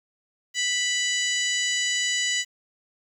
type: harmonic tone with a mistuned harmonic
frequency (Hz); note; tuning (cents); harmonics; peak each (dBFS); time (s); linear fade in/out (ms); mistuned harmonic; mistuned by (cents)
987.8; B5; 0; 2 / 3 / 4 / 5 / 6 / 7 / 8; -27 / -28 / -33 / -35 / -35 / -29 / -36; 0.54-2.45; 50; 5; -26
effects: 9-bit